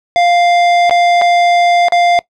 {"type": "tone with dropouts", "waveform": "square", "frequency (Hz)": 698.5, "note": "F5", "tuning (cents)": 0, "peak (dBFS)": -8, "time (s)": [0.16, 2.19], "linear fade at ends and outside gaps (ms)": 0, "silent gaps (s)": [[0.896, 0.909], [1.214, 1.219], [1.884, 1.922]], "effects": ["noise-tail reverb RT60 0.1 s tail -20 dB re dry", "low-pass 4000 Hz 12 dB/octave"]}